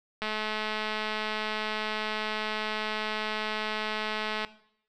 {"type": "click train", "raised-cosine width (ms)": 0.3, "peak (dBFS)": -16, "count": 910, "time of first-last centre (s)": [0.22, 4.448], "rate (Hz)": 215, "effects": ["noise-tail reverb RT60 0.7 s tail -17 dB re dry"]}